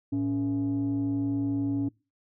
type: tone pair together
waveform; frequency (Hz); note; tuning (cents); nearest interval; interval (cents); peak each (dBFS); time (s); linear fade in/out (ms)
sine; 111.03 / 280; A2 / C#4; +16 / +18; octave + major third; 1602; -30 / -24; 0.12-1.89; 10
effects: noise-tail reverb RT60 0.3 s tail -24 dB re dry + tanh soft clip ceiling -22 dBFS